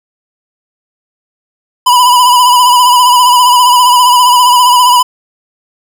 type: tone with vibrato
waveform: square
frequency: 987.8 Hz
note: B5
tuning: in tune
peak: -4 dBFS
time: 1.86-5.03 s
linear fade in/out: 10 ms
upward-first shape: sine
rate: 15 Hz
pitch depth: 47 cents each way
effects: none